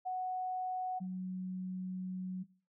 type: tone pair in turn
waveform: sine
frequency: 740 / 185 Hz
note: F#5 / F#3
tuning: 0 / 0 cents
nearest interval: 2 octaves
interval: 2400 cents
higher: first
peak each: -34 / -36 dBFS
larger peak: first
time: 0.05-1 / 1-2.44 s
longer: second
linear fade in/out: 20 ms
effects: noise-tail reverb RT60 0.4 s tail -19 dB re dry